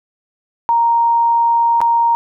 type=tone with dropouts; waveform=sine; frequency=932.3 Hz; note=A#5; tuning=in tune; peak=-10 dBFS; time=0.69-2.15 s; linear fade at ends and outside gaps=0 ms; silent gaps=1.805-1.815 s; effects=none